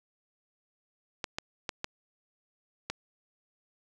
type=clicks; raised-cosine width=0.2 ms; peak=-15 dBFS; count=5; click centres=1.242 / 1.385 / 1.692 / 1.844 / 2.9 s; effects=none